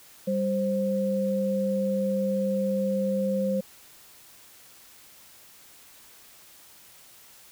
sine tone pair together, 196.4 / 526.1 Hz, G3 / C5, +4 / +9 cents, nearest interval octave + perfect fourth, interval 1705 cents, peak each -26 dBFS, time 0.27-3.61 s, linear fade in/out 10 ms, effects white hiss -52 dBFS RMS until 7.51 s

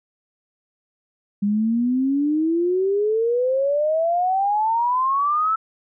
sine exponential sweep, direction up, 200 to 1328 Hz, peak -17 dBFS, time 1.42-5.56 s, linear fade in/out 10 ms, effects none

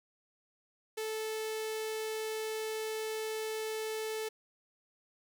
sawtooth tone with notch filter, 437.4 Hz, A4, 10 cents flat, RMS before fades -37 dBFS, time 0.97-4.29 s, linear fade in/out 10 ms, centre 1100 Hz, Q 1.3, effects 10-bit

